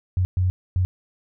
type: tone bursts at uneven times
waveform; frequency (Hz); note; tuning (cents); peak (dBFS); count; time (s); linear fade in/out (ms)
sine; 91.6; F#2; -17; -17; 3; 0.17-0.25 / 0.37-0.5 / 0.76-0.85; 0
effects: none